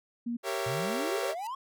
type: tone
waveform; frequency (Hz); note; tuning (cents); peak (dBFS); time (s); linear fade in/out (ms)
sine; 236.6; A#3; +26; -30; 0.26-0.37; 10
type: chord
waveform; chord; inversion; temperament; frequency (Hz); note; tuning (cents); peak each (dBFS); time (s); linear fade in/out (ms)
sawtooth; G diminished seventh; none; equal with one note detuned; 392 / 466.2 / 554.4 / 670.8; G4 / Bb4 / Db5 / Fb5; 0 / 0 / 0 / +30; -31 / -33 / -32 / -33; 0.43-1.35; 50
type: exponential sweep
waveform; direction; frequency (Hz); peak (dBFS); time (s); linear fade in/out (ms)
triangle; up; 115.1 to 1108.7; -32; 0.66-1.55; 5
type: tone with exponential growth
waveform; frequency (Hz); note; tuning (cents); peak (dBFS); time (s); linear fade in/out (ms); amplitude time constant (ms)
5% pulse; 989; B5; +2; -30; 1.25-1.47; 2; 46
effects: none